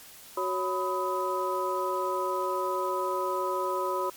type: tone cluster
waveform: sine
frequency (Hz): 371.1 / 556 / 997 / 1263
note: F#4 / C#5 / B5 / D#6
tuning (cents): +5 / +5 / +16 / +26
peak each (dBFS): -32 / -33 / -30 / -34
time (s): 0.37-4.1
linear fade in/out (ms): 5
effects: white hiss -49 dBFS RMS until 4.16 s + MP3 96 kbps